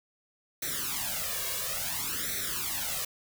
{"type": "noise with flanger", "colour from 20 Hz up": "white", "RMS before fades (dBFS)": -33, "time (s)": [0.62, 3.05], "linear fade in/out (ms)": 5, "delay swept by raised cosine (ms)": [0.51, 1.81], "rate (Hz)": 0.58, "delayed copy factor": 0.95, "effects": []}